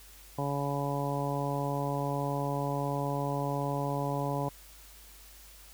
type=harmonic tone; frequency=141.4 Hz; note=C#3; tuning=35 cents sharp; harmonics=1 / 2 / 3 / 4 / 5 / 6 / 7; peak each=-33 / -37 / -39 / -37 / -39 / -39 / -38 dBFS; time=0.38-4.49 s; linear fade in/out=5 ms; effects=added 50 Hz sine -54 dBFS peak until 5.73 s + white hiss -54 dBFS RMS until 5.73 s